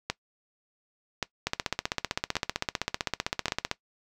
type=two click trains; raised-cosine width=0.2 ms; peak=-10 / -9 dBFS; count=4 / 36; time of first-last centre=0.1-3.482 / 1.47-3.714 s; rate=0.887 / 15.6 Hz; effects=noise-tail reverb RT60 0.1 s tail -19 dB re dry